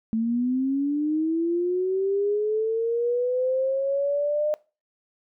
sine linear sweep, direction up, 220 to 608 Hz, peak -21 dBFS, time 0.13-4.54 s, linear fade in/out 0 ms, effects noise-tail reverb RT60 0.3 s tail -21 dB re dry

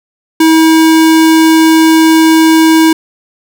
square tone, 321.1 Hz, E4, 45 cents flat, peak -4 dBFS, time 0.4-2.93 s, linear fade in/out 5 ms, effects none

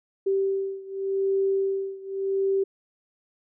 sine beating tone pair, 388.9 / 389.76 Hz, G4 / G4, -14 / -10 cents, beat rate 0.86 Hz, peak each -25 / -27 dBFS, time 0.26-2.64 s, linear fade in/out 10 ms, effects none

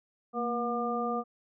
harmonic tone with a mistuned harmonic, 240 Hz, B3, 49 cents flat, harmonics 1 / 2 / 3 / 5, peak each -34 / -34 / -34 / -34 dBFS, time 0.33-1.24 s, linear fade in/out 50 ms, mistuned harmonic 1, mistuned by -58 cents, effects none

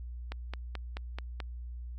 click train, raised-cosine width 0.3 ms, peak -22 dBFS, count 6, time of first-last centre 0.32-1.402 s, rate 4.62 Hz, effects added 60 Hz sine -38 dBFS peak until 1.98 s + MP3 96 kbps

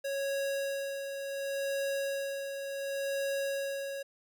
square tone with tremolo, 552 Hz, C#5, 7 cents flat, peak -31 dBFS, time 0.04-4.03 s, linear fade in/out 10 ms, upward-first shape sine, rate 0.69 Hz, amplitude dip 50%, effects none

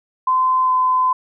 sine tone with pitch glide, 1029 to 1020.7 Hz, C6 to C6, -29 to -43 cents, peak -13 dBFS, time 0.27-1.13 s, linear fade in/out 5 ms, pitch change -14 cents, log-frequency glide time 0.64-0.71 s, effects none

